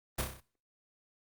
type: noise with echo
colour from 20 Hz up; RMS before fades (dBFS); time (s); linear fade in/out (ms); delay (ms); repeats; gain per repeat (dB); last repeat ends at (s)
pink; -31; 0.18-0.22; 10; 31; 6; -4; 0.406
effects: noise-tail reverb RT60 0.4 s tail -19 dB re dry + Opus 32 kbps